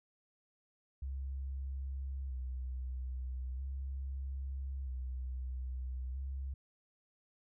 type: tone with vibrato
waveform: sine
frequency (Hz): 65.41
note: C2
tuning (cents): 0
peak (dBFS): -37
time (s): 1.02-6.54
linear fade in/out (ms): 5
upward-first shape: square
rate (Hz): 0.39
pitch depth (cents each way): 46
effects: none